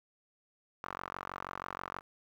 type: tone with band-pass filter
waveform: sawtooth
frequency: 46.25 Hz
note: F#1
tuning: in tune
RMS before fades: -43 dBFS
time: 0.83-2.01 s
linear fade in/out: 10 ms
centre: 1200 Hz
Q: 3.1
effects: 11-bit